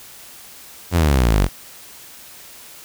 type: exponential sweep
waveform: sawtooth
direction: down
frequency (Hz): 92 to 43.65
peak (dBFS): -9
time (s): 0.91-1.49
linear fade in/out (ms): 50
effects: white hiss -41 dBFS RMS until 2.84 s